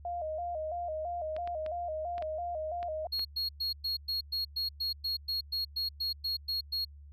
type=tone with vibrato; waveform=sine; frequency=660 Hz; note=E5; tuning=2 cents sharp; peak=-33 dBFS; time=0.05-3.07 s; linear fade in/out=2 ms; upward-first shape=square; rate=3 Hz; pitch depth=99 cents each way
type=clicks; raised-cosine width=0.3 ms; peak=-29 dBFS; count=7; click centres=1.365 / 1.475 / 1.663 / 2.181 / 2.224 / 2.829 / 3.194 s
type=tone bursts; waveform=triangle; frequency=4300 Hz; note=C8; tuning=47 cents sharp; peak=-29 dBFS; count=16; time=3.12-6.85 s; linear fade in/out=10 ms; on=130 ms; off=110 ms
effects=added 72 Hz sine -48 dBFS peak until 7.12 s